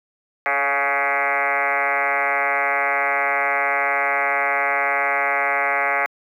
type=tone with frequency modulation; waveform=sine; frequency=1396.9 Hz; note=F6; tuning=in tune; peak=-17 dBFS; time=0.46-6.06 s; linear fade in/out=0 ms; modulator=139 Hz; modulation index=6.1; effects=high-pass 300 Hz 12 dB/octave + 9-bit